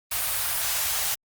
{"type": "band-stop noise", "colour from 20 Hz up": "white", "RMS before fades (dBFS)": -26, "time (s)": [0.11, 1.15], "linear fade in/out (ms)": 10, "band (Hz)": [120, 590], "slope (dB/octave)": 24, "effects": ["Opus 32 kbps"]}